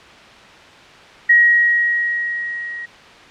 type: tone with level ramp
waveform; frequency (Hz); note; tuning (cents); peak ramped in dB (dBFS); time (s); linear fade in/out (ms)
sine; 1896; A#6; +29; -6 to -26; 1.29-2.86; 10
effects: white hiss -41 dBFS RMS until 3.3 s + low-pass 3000 Hz 12 dB/octave